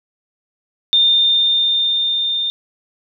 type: tone with level ramp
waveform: sine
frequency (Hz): 3618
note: A7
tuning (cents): +48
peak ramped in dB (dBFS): -9 to -17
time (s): 0.93-2.5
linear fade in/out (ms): 0
effects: none